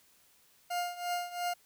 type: tone with tremolo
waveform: 40% pulse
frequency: 706 Hz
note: F5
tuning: 19 cents sharp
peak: -29 dBFS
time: 0.7-1.54 s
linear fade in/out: 10 ms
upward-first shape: triangle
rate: 2.9 Hz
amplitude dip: 85%
effects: white hiss -65 dBFS RMS until 1.65 s